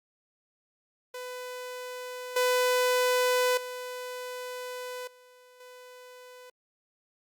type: tone with level steps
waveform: sawtooth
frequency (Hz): 500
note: B4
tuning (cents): +21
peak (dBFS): -33 / -19 / -32 / -50 / -43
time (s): 1.14-6.5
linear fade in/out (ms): 5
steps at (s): 2.36 / 3.57 / 5.07 / 5.6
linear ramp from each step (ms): 5
effects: Opus 48 kbps